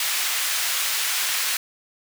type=high-pass noise; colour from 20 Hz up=pink; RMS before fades=-24 dBFS; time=0-1.57 s; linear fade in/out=2 ms; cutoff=1800 Hz; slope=12 dB/octave; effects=none